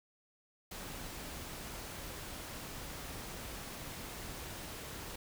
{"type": "noise", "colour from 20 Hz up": "pink", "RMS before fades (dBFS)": -45, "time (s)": [0.71, 5.16], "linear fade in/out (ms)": 5, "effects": []}